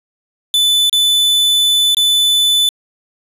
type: tone with dropouts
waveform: 45% pulse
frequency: 3500 Hz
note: A7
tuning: 10 cents flat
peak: -10 dBFS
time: 0.54-2.69 s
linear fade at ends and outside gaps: 1 ms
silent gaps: 0.896-0.928 / 1.947-1.969 s
effects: resampled to 32000 Hz